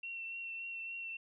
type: tone with vibrato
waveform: sine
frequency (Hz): 2715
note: F7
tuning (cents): -50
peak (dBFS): -40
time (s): 0.03-1.17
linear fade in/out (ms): 5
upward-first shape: triangle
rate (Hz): 3.5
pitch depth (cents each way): 21
effects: none